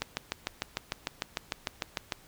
click train, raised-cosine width 0.2 ms, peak -12 dBFS, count 15, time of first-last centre 0.02-2.122 s, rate 6.66 Hz, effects pink hiss -57 dBFS RMS until 2.27 s

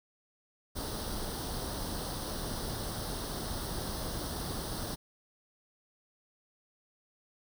pink noise with comb filter, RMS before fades -37 dBFS, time 0.75-4.96 s, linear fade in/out 20 ms, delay 0.21 ms, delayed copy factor +0.75, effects none

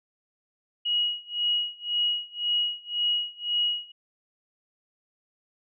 sine tone with tremolo, 2900 Hz, F#7, 35 cents flat, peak -21 dBFS, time 0.85-3.92 s, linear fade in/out 10 ms, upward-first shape sine, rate 1.9 Hz, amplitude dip 95%, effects none

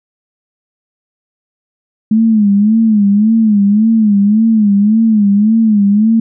sine tone with vibrato, 212.6 Hz, G#3, 41 cents sharp, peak -6 dBFS, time 2.11-6.2 s, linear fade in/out 5 ms, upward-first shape sine, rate 1.8 Hz, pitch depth 110 cents each way, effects none

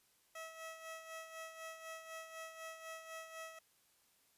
15% pulse tone with tremolo, 647 Hz, E5, 32 cents flat, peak -39 dBFS, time 0.35-3.59 s, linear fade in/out 5 ms, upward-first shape sine, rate 4 Hz, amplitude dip 60%, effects white hiss -73 dBFS RMS until 4.37 s + resampled to 32000 Hz

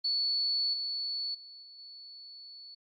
sine tone with level steps, 4435 Hz, C#8, in tune, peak -27 / -32 / -47 / -49 / -46 dBFS, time 0.04-2.75 s, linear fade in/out 10 ms, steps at 0.73 / 1.34 / 1.62 / 1.78 s, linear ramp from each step 10 ms, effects Opus 32 kbps

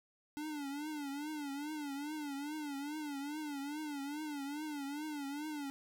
square tone with vibrato, 292.2 Hz, D4, 9 cents flat, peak -40 dBFS, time 0.37-5.7 s, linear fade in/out 0 ms, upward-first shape triangle, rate 2.4 Hz, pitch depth 120 cents each way, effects none

